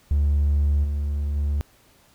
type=tone with level steps; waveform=triangle; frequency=72.5 Hz; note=D2; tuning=22 cents flat; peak=-14 / -20 / -18 dBFS; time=0.11-1.61 s; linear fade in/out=0 ms; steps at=0.83 / 1.35 s; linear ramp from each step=20 ms; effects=tanh soft clip ceiling -12 dBFS + pink hiss -57 dBFS RMS until 2.14 s